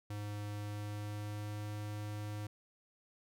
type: tone with pitch glide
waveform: square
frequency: 103.8 to 104.82 Hz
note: G#2 to G#2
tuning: 0 to +16 cents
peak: -40 dBFS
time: 0.1-2.47 s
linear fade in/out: 5 ms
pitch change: +16 cents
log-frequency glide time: 0.54-1.66 s
effects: none